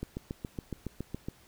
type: click train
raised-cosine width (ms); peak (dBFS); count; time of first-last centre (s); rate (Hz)
3; -22; 10; 0.03-1.285; 7.17
effects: pink hiss -60 dBFS RMS until 1.47 s